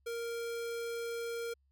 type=tone; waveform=square; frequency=466.2 Hz; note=A#4; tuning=in tune; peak=-37 dBFS; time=0.06-1.54 s; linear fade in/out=10 ms; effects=added 68 Hz sine -69 dBFS peak until 1.71 s